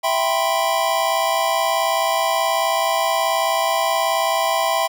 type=chord; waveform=square; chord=C major seventh; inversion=first; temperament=equal; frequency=659.3 / 784 / 987.8 / 1046.5 Hz; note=E5 / G5 / B5 / C6; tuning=0 / 0 / 0 / 0 cents; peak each=-22 / -23 / -25 / -25 dBFS; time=0.03-4.88 s; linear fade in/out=20 ms; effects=none